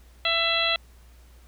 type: harmonic tone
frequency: 667 Hz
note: E5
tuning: 20 cents sharp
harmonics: 1 / 2 / 3 / 4 / 5 / 6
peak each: -30 / -30 / -30 / -27 / -26 / -28 dBFS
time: 0.25-0.76 s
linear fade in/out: 2 ms
effects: added 60 Hz sine -49 dBFS peak until 1.47 s + pink hiss -59 dBFS RMS until 1.47 s